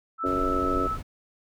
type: tone with pitch glide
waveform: sine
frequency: 1318.5 to 1306.4 Hz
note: E6 to E6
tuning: 0 to -16 cents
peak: -26 dBFS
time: 0.18-0.98 s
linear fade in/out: 50 ms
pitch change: -16 cents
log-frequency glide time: 0.45-0.63 s
type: harmonic tone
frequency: 92.5 Hz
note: F#2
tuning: in tune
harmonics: 3 / 4 / 5 / 6 / 7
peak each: -29 / -31 / -33 / -35 / -36 dBFS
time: 0.23-0.88 s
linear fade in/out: 20 ms
type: noise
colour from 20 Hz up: brown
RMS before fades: -33 dBFS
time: 0.25-1.03 s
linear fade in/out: 20 ms
effects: none